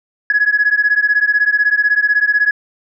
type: beating tone pair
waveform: sine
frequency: 1674 / 1690 Hz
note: G#6 / G#6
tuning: +13 / +30 cents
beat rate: 16 Hz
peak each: -13 dBFS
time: 0.3-2.51 s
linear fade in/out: 2 ms
effects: tanh soft clip ceiling -4 dBFS